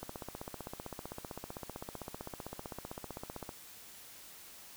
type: click train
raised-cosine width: 1 ms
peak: -27 dBFS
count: 55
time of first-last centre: 0.03-3.492 s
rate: 15.6 Hz
effects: white hiss -53 dBFS RMS until 4.76 s